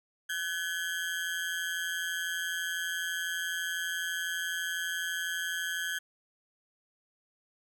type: ring-modulated tone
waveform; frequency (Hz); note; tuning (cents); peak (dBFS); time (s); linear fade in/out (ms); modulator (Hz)
35% pulse; 1606; G6; +41; -27; 0.29-5.99; 10; 86
effects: none

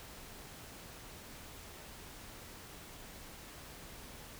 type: silence
effects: pink hiss -51 dBFS RMS until 4.39 s

